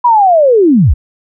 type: linear sweep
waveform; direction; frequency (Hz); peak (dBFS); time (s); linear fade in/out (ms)
sine; down; 993 to 42.72; -4; 0.04-0.94; 10
effects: none